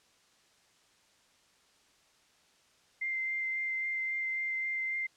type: tone with vibrato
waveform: sine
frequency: 2088 Hz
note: C7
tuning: 4 cents flat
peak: -31 dBFS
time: 3.01-5.07 s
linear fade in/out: 10 ms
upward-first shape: sine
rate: 3.7 Hz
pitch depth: 10 cents each way
effects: white hiss -66 dBFS RMS until 5.16 s + low-pass 7000 Hz 12 dB/octave

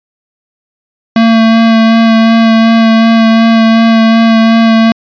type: tone with vibrato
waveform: square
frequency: 225.9 Hz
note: A3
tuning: 46 cents sharp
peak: -4 dBFS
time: 1.16-4.92 s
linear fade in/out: 2 ms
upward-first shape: sine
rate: 2.7 Hz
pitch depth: 14 cents each way
effects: resampled to 11025 Hz

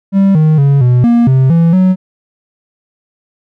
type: tone with pitch steps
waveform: triangle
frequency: 195.5 / 155.8 / 140 / 123.7 / 236.2 / 131.6 / 166.9 / 185.9 Hz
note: G3 / D#3 / C#3 / B2 / A#3 / C3 / E3 / F#3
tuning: -4 / +3 / +18 / +3 / +23 / +10 / +22 / +8 cents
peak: -3 dBFS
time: 0.12-1.96 s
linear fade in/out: 50 ms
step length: 230 ms
effects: none

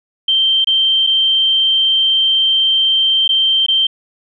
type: tone with dropouts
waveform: sine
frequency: 3136 Hz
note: G7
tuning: in tune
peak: -10 dBFS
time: 0.28-3.87 s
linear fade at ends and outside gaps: 5 ms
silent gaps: 0.645-0.671 / 1.067-1.071 / 3.278-3.29 / 3.664-3.683 s
effects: none

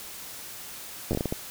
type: slowing click train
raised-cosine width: 2 ms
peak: -14 dBFS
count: 8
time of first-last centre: 1.11-1.325 s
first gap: 9 ms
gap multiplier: 1.4
effects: white hiss -41 dBFS RMS until 1.5 s

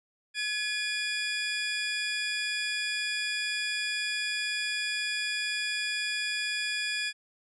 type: tone pair together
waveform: 25% pulse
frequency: 1694.5 / 2434 Hz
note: G#6 / D#7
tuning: +34 / -39 cents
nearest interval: tritone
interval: 627 cents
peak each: -28 dBFS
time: 0.34-7.13 s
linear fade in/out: 50 ms
effects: resampled to 24000 Hz

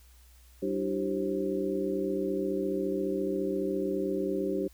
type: tone cluster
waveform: sine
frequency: 192.5 / 298 / 332.3 / 387 / 530 Hz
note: G3 / D4 / E4 / G4 / C5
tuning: -31 / +25 / +14 / -22 / +22 cents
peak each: -36 / -33 / -39 / -31 / -36 dBFS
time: 0.62-4.68 s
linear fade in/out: 10 ms
effects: added 61 Hz sine -54 dBFS peak until 4.73 s + white hiss -62 dBFS RMS until 4.73 s

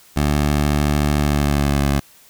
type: tone with pitch glide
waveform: 15% pulse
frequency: 73.42 to 70.23 Hz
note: D2 to C#2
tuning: 0 to +23 cents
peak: -9 dBFS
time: 0.16-2 s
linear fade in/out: 10 ms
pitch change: -77 cents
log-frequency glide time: 1.2-1.87 s
effects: white hiss -49 dBFS RMS until 2.29 s

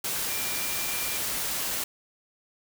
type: tone in noise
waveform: sine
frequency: 2375 Hz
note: D7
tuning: 19 cents sharp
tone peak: -38 dBFS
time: 0.29-1.18 s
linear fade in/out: 5 ms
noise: white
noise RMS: -30 dBFS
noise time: 0.04-1.84 s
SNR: -11 dB
effects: none

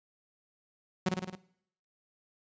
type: tone with echo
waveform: sawtooth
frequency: 185 Hz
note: F#3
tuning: in tune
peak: -21 dBFS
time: 1.06-1.09 s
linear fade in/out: 5 ms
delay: 53 ms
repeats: 5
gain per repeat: -3 dB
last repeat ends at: 1.355 s
effects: noise-tail reverb RT60 0.7 s tail -20 dB re dry + resampled to 16000 Hz

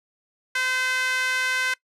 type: tone with high-pass filter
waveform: sawtooth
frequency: 513 Hz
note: C5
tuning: 34 cents flat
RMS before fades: -24 dBFS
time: 0.55-1.74 s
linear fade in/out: 5 ms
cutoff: 1700 Hz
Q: 3.6
effects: noise-tail reverb RT60 0.1 s tail -22 dB re dry + low-pass 10000 Hz 12 dB/octave

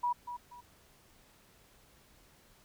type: tone with echo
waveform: sine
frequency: 970 Hz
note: B5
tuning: 31 cents flat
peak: -28 dBFS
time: 0.03-0.13 s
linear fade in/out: 10 ms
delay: 240 ms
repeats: 2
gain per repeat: -10 dB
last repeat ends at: 0.61 s
effects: pink hiss -63 dBFS RMS until 2.64 s

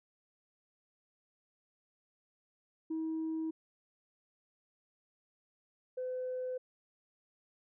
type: tone pair in turn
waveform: sine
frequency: 320 / 508 Hz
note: D#4 / B4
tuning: +49 / +49 cents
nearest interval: minor sixth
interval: 800 cents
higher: second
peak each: -32 / -34 dBFS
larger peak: first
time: 2.9-3.51 / 5.97-6.58 s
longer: neither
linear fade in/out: 10 ms
effects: tanh soft clip ceiling -31 dBFS

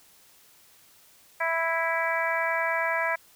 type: harmonic tone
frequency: 329.6 Hz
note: E4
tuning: in tune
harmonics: 2 / 3 / 4 / 5 / 6 / 7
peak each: -30 / -30 / -35 / -30 / -31 / -33 dBFS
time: 1.4-3.16 s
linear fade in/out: 10 ms
effects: white hiss -57 dBFS RMS until 3.35 s

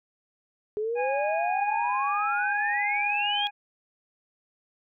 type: exponential sweep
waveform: sine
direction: up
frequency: 415.3 to 3323 Hz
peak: -26 dBFS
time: 0.77-3.47 s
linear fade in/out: 0 ms
type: harmonic tone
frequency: 823 Hz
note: G#5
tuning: 16 cents flat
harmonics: 1 / 2 / 3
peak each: -28 / -37 / -34 dBFS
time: 0.95-3.51 s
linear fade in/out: 50 ms
effects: none

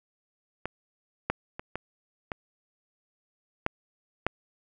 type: clicks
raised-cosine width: 0.5 ms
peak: -16 / -10 / -21 / -17 / -17 / -10 / -9 dBFS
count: 7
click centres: 0.656 / 1.3 / 1.595 / 1.756 / 2.318 / 3.664 / 4.266 s
effects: none

